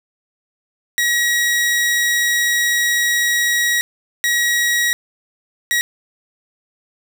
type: tone bursts at uneven times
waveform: sawtooth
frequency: 1908 Hz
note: A#6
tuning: 40 cents sharp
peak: -11 dBFS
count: 3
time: 0.98-3.81 / 4.24-4.93 / 5.71-5.81 s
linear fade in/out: 0 ms
effects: none